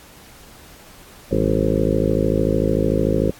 harmonic tone with a mistuned harmonic, 53.4 Hz, G#1, 49 cents sharp, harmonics 1 / 2 / 3 / 4 / 5 / 6 / 7 / 8 / 9 / 10, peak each -25 / -25 / -25 / -25 / -25 / -25 / -25 / -25 / -25 / -25 dBFS, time 1.31-3.31 s, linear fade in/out 5 ms, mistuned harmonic 4, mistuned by -110 cents, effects pink hiss -45 dBFS RMS until 3.39 s + AAC 64 kbps

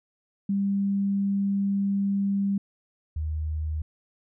sine tone pair in turn, 198.4 / 77.58 Hz, G3 / D#2, +21 / -4 cents, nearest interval octave + major third, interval 1625 cents, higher first, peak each -22 / -26 dBFS, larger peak first, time 0.49-2.58 / 3.16-3.82 s, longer first, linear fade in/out 5 ms, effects none

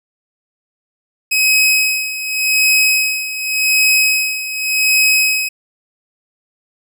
sawtooth tone with tremolo, 2542 Hz, D#7, 36 cents sharp, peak -6 dBFS, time 1.31-5.49 s, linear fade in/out 10 ms, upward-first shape sine, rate 0.87 Hz, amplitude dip 75%, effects none

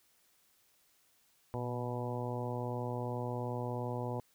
harmonic tone with a mistuned harmonic, 122.8 Hz, B2, 9 cents flat, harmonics 1 / 2 / 3 / 4 / 5 / 6 / 7 / 8, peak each -38 / -43 / -44 / -42 / -45 / -48 / -45 / -47 dBFS, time 1.54-4.2 s, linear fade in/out 0 ms, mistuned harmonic 1, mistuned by -41 cents, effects white hiss -70 dBFS RMS until 4.34 s

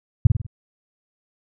sine tone with echo, 108.6 Hz, A2, 22 cents flat, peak -5 dBFS, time 0.25-0.27 s, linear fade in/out 5 ms, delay 49 ms, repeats 4, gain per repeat -6 dB, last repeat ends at 0.466 s, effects none

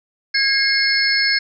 sine tone cluster, 1640 / 2144 / 4354 / 5240 Hz, G#6 / C7 / C#8 / E8, -22 / +42 / -32 / -11 cents, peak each -20 dBFS, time 0.34-1.39 s, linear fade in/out 10 ms, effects none

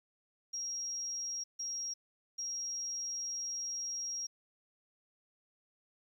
sine tone bursts at uneven times, 5620 Hz, F8, 10 cents sharp, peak -36 dBFS, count 3, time 0.53-1.44 / 1.59-1.94 / 2.38-4.27 s, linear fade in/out 10 ms, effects 11-bit

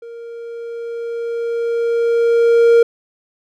triangle tone with level ramp, 466.2 Hz, A#4, in tune, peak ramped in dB -29 to -4 dBFS, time 0.02-2.83 s, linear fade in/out 5 ms, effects none

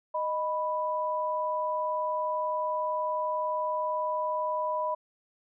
sine tone pair together, 619 / 987.8 Hz, D#5 / B5, -9 / 0 cents, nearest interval minor sixth, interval 809 cents, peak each -31 / -29 dBFS, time 0.14-4.95 s, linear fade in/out 10 ms, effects none

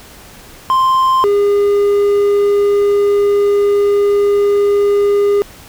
triangle tone pair in turn, 1046.5 / 406.5 Hz, C6 / G#4, 0 / -37 cents, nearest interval octave + major third, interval 1637 cents, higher first, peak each -7 dBFS, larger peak neither, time 0.7-1.24 / 1.24-5.42 s, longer second, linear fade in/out 0 ms, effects pink hiss -38 dBFS RMS until 5.68 s

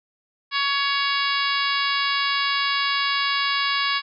harmonic tone with a mistuned harmonic, 560 Hz, C#5, 18 cents sharp, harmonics 2 / 3 / 4 / 5 / 6 / 7 / 8 / 9, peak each -25 / -27 / -28 / -29 / -30 / -30 / -31 / -32 dBFS, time 0.51-4.02 s, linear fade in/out 50 ms, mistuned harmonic 9, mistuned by -16 cents, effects none

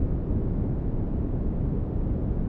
pink low-pass noise, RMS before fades -26 dBFS, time 0-2.48 s, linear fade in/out 2 ms, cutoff 280 Hz, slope 12 dB/octave, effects none

